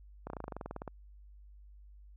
slowing click train, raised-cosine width 1 ms, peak -26 dBFS, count 15, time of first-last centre 0.27-0.878 s, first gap 31 ms, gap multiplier 1.05, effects added 50 Hz sine -52 dBFS peak until 2.16 s

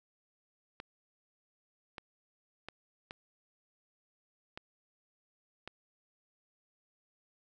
clicks, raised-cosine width 0.3 ms, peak -26 dBFS, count 6, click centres 0.801 / 1.982 / 2.686 / 3.109 / 4.575 / 5.676 s, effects none

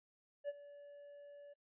triangle tone with ADSR envelope, 575 Hz, D5, 37 cents flat, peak -34 dBFS, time 0.44-1.54 s, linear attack 47 ms, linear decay 34 ms, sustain -17 dB, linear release 15 ms, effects noise-tail reverb RT60 0.1 s tail -24 dB re dry + resampled to 8000 Hz

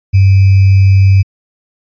sine tone with sample-and-hold, 96.8 Hz, G2, 21 cents flat, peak -3 dBFS, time 0.13-1.23 s, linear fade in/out 20 ms, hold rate 2450 Hz, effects resampled to 11025 Hz

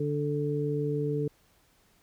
harmonic tone, 146.6 Hz, D3, 3 cents flat, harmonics 1 / 2 / 3, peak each -30 / -34 / -30 dBFS, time 0-1.28 s, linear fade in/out 5 ms, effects pink hiss -65 dBFS RMS until 2.02 s

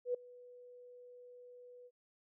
sine tone with ADSR envelope, 492.2 Hz, B4, 6 cents flat, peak -30 dBFS, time 0.05-1.91 s, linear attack 93 ms, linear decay 5 ms, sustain -23 dB, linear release 49 ms, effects none

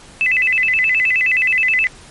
sine tone with vibrato, 2300 Hz, D7, 37 cents flat, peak -12 dBFS, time 0.21-1.87 s, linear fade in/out 0 ms, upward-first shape square, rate 9.5 Hz, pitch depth 230 cents each way, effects pink hiss -41 dBFS RMS until 2.1 s + MP3 48 kbps

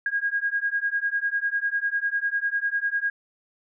sine beating tone pair, 1629 / 1639 Hz, G#6 / G#6, -34 / -23 cents, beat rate 10 Hz, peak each -26 dBFS, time 0.06-3.1 s, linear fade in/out 2 ms, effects none

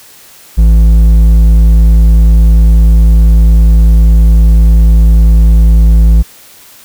sine tone with hard clipping, 55 Hz, A1, in tune, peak -3 dBFS, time 0.57-6.23 s, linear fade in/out 20 ms, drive 6 dB, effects white hiss -37 dBFS RMS until 6.84 s

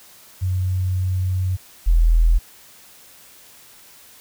sine tone pair in turn, 92.5 / 41.2 Hz, F#2 / E1, 0 / 0 cents, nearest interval octave + major second, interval 1400 cents, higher first, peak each -18 / -11 dBFS, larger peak second, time 0.41-1.57 / 1.86-2.39 s, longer first, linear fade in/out 20 ms, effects white hiss -47 dBFS RMS until 4.2 s

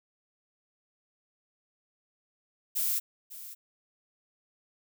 violet noise with echo, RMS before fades -29 dBFS, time 2.75-3 s, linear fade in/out 20 ms, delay 550 ms, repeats 1, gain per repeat -15 dB, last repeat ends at 3.55 s, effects none

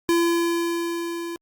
square tone with level ramp, 339.5 Hz, F4, 49 cents flat, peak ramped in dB -17 to -30 dBFS, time 0.09-1.36 s, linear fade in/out 0 ms, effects Opus 48 kbps

